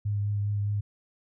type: tone with vibrato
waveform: sine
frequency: 102.6 Hz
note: G#2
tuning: 21 cents flat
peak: -25 dBFS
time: 0.05-0.81 s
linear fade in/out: 10 ms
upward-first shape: triangle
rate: 4.9 Hz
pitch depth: 19 cents each way
effects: none